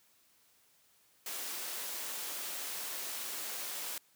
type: high-pass noise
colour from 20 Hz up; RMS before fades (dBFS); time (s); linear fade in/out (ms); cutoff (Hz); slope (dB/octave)
white; -40; 1.26-3.98; 2; 310; 12
effects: white hiss -68 dBFS RMS until 4.15 s + high-pass 60 Hz 12 dB/octave